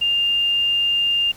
sine tone, 2804 Hz, F7, 6 cents sharp, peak -16 dBFS, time 0.01-1.32 s, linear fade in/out 10 ms, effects pink hiss -45 dBFS RMS until 1.36 s

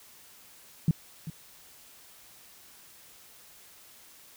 sine tone with echo, 160 Hz, D#3, 49 cents sharp, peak -18 dBFS, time 0.88-0.91 s, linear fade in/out 2 ms, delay 390 ms, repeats 1, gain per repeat -15 dB, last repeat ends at 1.3 s, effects white hiss -54 dBFS RMS until 4.36 s

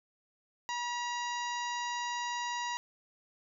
harmonic tone with a mistuned harmonic, 965 Hz, B5, 40 cents flat, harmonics 1 / 2 / 3 / 4 / 5 / 6 / 7, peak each -35 / -40 / -44 / -46 / -48 / -48 / -48 dBFS, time 0.69-2.77 s, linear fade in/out 0 ms, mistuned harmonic 3, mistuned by -52 cents, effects none

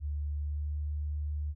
sine tone with pitch glide, 73.42 to 74.36 Hz, D2 to D2, 0 to +22 cents, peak -31 dBFS, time 0-1.55 s, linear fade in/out 50 ms, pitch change +22 cents, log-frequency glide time 0.37-0.75 s, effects none

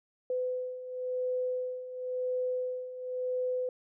sine beating tone pair, 504 / 504.95 Hz, B4 / B4, +35 / +38 cents, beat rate 0.95 Hz, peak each -37 / -32 dBFS, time 0.3-3.69 s, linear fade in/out 2 ms, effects none

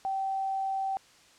sine tone, 774 Hz, G5, 22 cents flat, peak -28 dBFS, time 0.05-0.97 s, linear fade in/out 0 ms, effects white hiss -58 dBFS RMS until 1.38 s + low-pass 7000 Hz 12 dB/octave

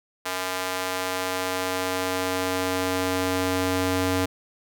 square tone with high-pass filter sweep, 92.5 Hz, F#2, in tune, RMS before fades -26 dBFS, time 0.25-4.26 s, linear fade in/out 10 ms, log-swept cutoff 770 to 200 Hz, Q 0.73, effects none

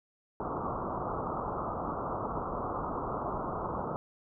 white low-pass noise, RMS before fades -35 dBFS, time 0.4-3.96 s, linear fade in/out 0 ms, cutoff 1300 Hz, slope 96 dB/octave, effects none

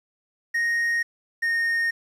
triangle tone pair in turn, 1864.7 / 1845.4 Hz, A#6 / A#6, 0 / -18 cents, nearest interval unison, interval 18 cents, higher first, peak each -19 dBFS, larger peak neither, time 0.54-1.03 / 1.42-1.91 s, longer neither, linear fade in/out 10 ms, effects resampled to 32000 Hz + 9-bit

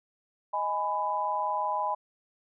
sine chord, G# minor, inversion second, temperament just, 623 / 830.6 / 996.7 Hz, D#5 / G#5 / B5, +2 / 0 / +16 cents, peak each -35 / -31 / -29 dBFS, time 0.53-1.95 s, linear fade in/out 10 ms, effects none

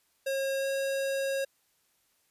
square tone with pitch glide, 541 to 544.4 Hz, C#5 to C#5, -42 to -31 cents, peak -29 dBFS, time 0.26-1.45 s, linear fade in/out 10 ms, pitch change +11 cents, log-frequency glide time 0.58-0.66 s, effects white hiss -71 dBFS RMS until 2.3 s + resampled to 32000 Hz

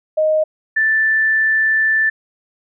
sine tone pair in turn, 622.3 / 1763.5 Hz, D#5 / A6, 0 / +3 cents, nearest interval octave + tritone, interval 1803 cents, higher second, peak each -12 dBFS, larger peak neither, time 0.17-0.44 / 0.76-2.1 s, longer second, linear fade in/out 10 ms, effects none

